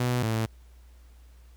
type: tone pair in turn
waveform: sawtooth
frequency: 123.47 / 111.43 Hz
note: B2 / A2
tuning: 0 / +22 cents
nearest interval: major second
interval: 178 cents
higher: first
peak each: -20 / -21 dBFS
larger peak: first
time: 0-0.23 / 0.23-0.46 s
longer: neither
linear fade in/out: 5 ms
effects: added 60 Hz sine -49 dBFS peak until 1.56 s + pink hiss -64 dBFS RMS until 1.56 s